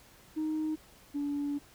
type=tone pair in turn; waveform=sine; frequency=311.1 / 287.3 Hz; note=D#4 / D4; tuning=0 / -38 cents; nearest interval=minor second; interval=138 cents; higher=first; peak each=-28 / -29 dBFS; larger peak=first; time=0.36-0.76 / 1.14-1.59 s; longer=second; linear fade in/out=20 ms; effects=tanh soft clip ceiling -27 dBFS + pink hiss -58 dBFS RMS until 1.74 s